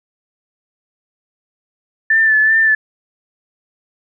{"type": "tone with vibrato", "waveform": "sine", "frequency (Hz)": 1760, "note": "A6", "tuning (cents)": 0, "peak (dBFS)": -9, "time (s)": [2.1, 2.75], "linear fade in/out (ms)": 5, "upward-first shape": "sine", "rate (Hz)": 2.6, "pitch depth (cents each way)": 33, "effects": []}